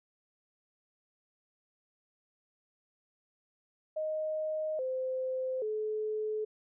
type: tone with pitch steps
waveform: sine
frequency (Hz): 622.3 / 517.3 / 430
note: D#5 / C5 / A4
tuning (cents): 0 / -20 / -40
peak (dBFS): -31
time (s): 3.96-6.45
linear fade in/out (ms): 10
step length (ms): 830
effects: none